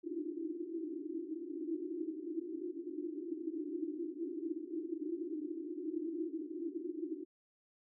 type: band-pass noise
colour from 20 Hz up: white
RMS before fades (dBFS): -41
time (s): 0.03-7.25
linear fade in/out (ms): 20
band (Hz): 300 to 350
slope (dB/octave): 96
effects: none